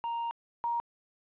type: tone pair in turn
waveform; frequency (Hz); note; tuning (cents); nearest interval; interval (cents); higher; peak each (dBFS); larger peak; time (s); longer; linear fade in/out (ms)
triangle / sine; 932.3 / 940.4; A#5 / A#5; 0 / +15; unison; 15; second; -29 / -28; second; 0.04-0.31 / 0.64-0.8; first; 0
effects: resampled to 8000 Hz + 11-bit